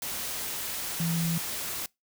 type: tone in noise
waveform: sine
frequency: 166.8 Hz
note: E3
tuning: 21 cents sharp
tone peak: -26 dBFS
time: 1-1.38 s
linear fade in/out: 2 ms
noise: white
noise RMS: -34 dBFS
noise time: 0.02-1.86 s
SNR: +5 dB
effects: noise-tail reverb RT60 0.2 s tail -25 dB re dry